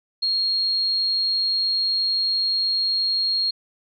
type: tone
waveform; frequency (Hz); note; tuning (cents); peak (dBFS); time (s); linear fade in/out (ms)
sine; 4263; C8; +32; -19; 0.22-3.51; 10
effects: none